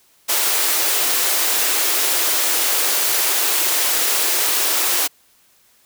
white high-pass noise, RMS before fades -18 dBFS, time 0.28-5.08 s, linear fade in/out 20 ms, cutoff 300 Hz, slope 48 dB/octave, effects white hiss -56 dBFS RMS until 5.85 s

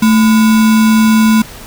sine tone with sample-and-hold, 220 Hz, A3, in tune, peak -5 dBFS, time 0.02-1.42 s, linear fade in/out 5 ms, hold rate 1225 Hz, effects pink hiss -32 dBFS RMS until 1.66 s

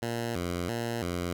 10% pulse tone with vibrato, 101.4 Hz, G#2, 41 cents flat, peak -22 dBFS, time 0.02-1.33 s, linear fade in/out 5 ms, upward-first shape square, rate 1.5 Hz, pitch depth 250 cents each way, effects none

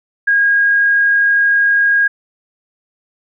sine tone with frequency modulation, 1633 Hz, G#6, 30 cents flat, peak -9 dBFS, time 0.27-2.08 s, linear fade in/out 10 ms, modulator 47.3 Hz, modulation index 0.23, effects none

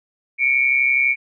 sine tone pair together, 2224 / 2356 Hz, C#7 / D7, +5 / +5 cents, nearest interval minor second, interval 100 cents, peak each -17 dBFS, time 0.38-1.16 s, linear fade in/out 50 ms, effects none

